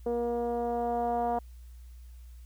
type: tone with low-pass filter sweep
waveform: 10% pulse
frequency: 237.4 Hz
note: A#3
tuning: 32 cents sharp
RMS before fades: -30 dBFS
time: 0.06-1.39 s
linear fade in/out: 5 ms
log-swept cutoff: 510 to 770 Hz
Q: 3.3
effects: added 60 Hz sine -45 dBFS peak until 2.45 s + white hiss -66 dBFS RMS until 2.45 s